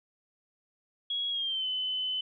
sine tone with pitch glide, 3322 to 3029 Hz, G#7 to F#7, 0 to +40 cents, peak -29 dBFS, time 1.1-2.21 s, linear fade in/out 5 ms, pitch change -160 cents, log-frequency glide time 1.3-1.67 s, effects none

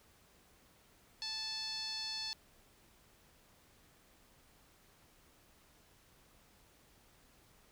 5% pulse tone with low-pass filter, 876 Hz, A5, 8 cents flat, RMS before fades -41 dBFS, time 1.22-2.33 s, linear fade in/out 0 ms, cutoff 4700 Hz, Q 7.8, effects pink hiss -66 dBFS RMS until 7.71 s

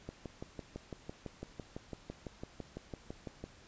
click train, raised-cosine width 2 ms, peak -28 dBFS, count 21, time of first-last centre 0.09-3.44 s, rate 5.97 Hz, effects pink hiss -59 dBFS RMS until 3.67 s + resampled to 16000 Hz

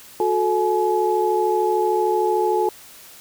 sine tone cluster, 364.4 / 437.7 / 848 Hz, F#4 / A4 / G#5, -26 / -9 / +36 cents, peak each -21 dBFS, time 0.2-2.69 s, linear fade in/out 2 ms, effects white hiss -44 dBFS RMS until 3.2 s

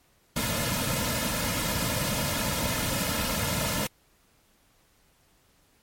pink noise with comb filter, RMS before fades -28 dBFS, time 0.36-3.87 s, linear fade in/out 5 ms, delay 2.6 ms, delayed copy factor -0.75, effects pink hiss -64 dBFS RMS until 5.82 s + MP3 64 kbps

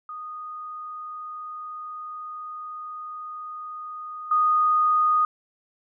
sine tone with level steps, 1237 Hz, D#6, 10 cents flat, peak -33 / -17 dBFS, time 0.09-5.25 s, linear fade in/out 2 ms, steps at 4.31 s, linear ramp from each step 5 ms, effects none

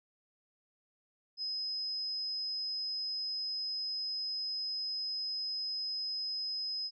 sine tone, 5070 Hz, D#8, 32 cents sharp, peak -34 dBFS, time 1.37-6.91 s, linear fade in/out 50 ms, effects none

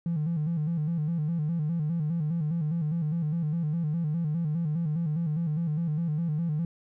triangle tone with vibrato, 160 Hz, D#3, 49 cents sharp, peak -22 dBFS, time 0.06-6.65 s, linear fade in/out 2 ms, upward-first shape square, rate 4.9 Hz, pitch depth 99 cents each way, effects tanh soft clip ceiling -22 dBFS

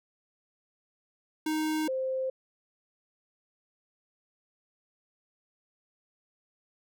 square / sine tone pair in turn, 311.1 / 523.2 Hz, D#4 / C5, 0 / 0 cents, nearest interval major sixth, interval 900 cents, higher second, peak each -28 dBFS, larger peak neither, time 1.46-1.88 / 1.88-2.3 s, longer neither, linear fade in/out 5 ms, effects none

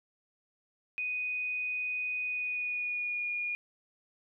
sine tone with pitch glide, 2489 to 2435 Hz, D#7 to D#7, 0 to -38 cents, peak -31 dBFS, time 0.98-3.55 s, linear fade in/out 0 ms, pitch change -38 cents, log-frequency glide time 2.23-3.29 s, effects none

